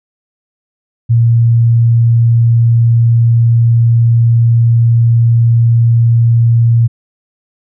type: tone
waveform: sine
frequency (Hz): 116.54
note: A#2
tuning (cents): 0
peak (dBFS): -5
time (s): 1.09-6.88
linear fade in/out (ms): 20
effects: none